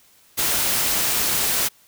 white noise, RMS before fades -21 dBFS, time 0.37-1.69 s, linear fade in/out 20 ms, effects white hiss -55 dBFS RMS until 1.87 s

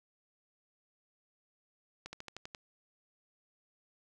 slowing click train, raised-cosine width 0.2 ms, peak -26 dBFS, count 7, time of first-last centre 2.06-2.548 s, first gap 70 ms, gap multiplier 1.06, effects none

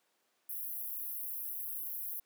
pink high-pass noise, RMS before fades -40 dBFS, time 0.49-2.2 s, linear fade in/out 5 ms, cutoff 11000 Hz, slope 96 dB/octave, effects pink hiss -75 dBFS RMS until 2.25 s + high-pass 400 Hz 12 dB/octave

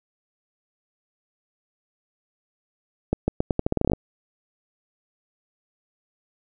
accelerating click train, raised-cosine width 2 ms, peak -7 dBFS, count 14, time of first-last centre 3.13-3.934 s, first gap 150 ms, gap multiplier 0.83, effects none

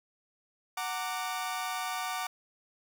sawtooth chord, Gb augmented, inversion none, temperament equal with one note detuned, 740 / 920.6 / 1174.7 Hz, Gb5 / Bb5 / D6, 0 / -22 / 0 cents, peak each -32 / -36 / -33 dBFS, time 0.77-2.27 s, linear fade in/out 5 ms, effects none

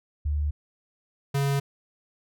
sine / square tone pair in turn, 73.9 / 139.5 Hz, D2 / C#3, +11 / +11 cents, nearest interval major seventh, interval 1100 cents, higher second, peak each -23 dBFS, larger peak neither, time 0.25-0.51 / 1.34-1.6 s, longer neither, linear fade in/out 10 ms, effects none

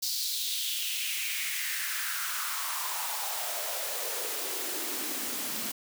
white noise with high-pass filter sweep, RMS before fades -33 dBFS, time 0.02-5.72 s, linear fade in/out 10 ms, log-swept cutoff 4700 to 200 Hz, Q 3.5, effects none

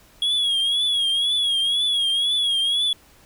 triangle tone with vibrato, 3322 Hz, G#7, in tune, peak -17 dBFS, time 0.22-2.93 s, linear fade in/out 2 ms, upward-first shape triangle, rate 2 Hz, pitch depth 89 cents each way, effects pink hiss -53 dBFS RMS until 3.25 s

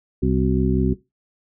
harmonic tone with a mistuned harmonic, 65.41 Hz, C2, in tune, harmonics 1 / 2 / 3 / 4 / 6, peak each -23 / -23 / -23 / -23 / -23 dBFS, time 0.22-0.94 s, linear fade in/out 10 ms, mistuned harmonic 6, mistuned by -100 cents, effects noise-tail reverb RT60 0.2 s tail -17 dB re dry

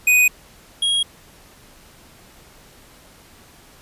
square tone pair in turn, 2489 / 3285 Hz, D#7 / G#7, 0 / -20 cents, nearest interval perfect fourth, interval 480 cents, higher second, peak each -12 / -17 dBFS, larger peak first, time 0.07-0.28 / 0.82-1.03 s, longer neither, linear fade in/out 5 ms, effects pink hiss -48 dBFS RMS until 3.81 s + resampled to 32000 Hz

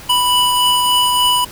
square tone pair together, 987.8 / 2960 Hz, B5 / F#7, 0 / 0 cents, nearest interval octave + perfect fifth, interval 1900 cents, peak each -15 dBFS, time 0.09-1.45 s, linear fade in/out 10 ms, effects pink hiss -35 dBFS RMS until 1.51 s

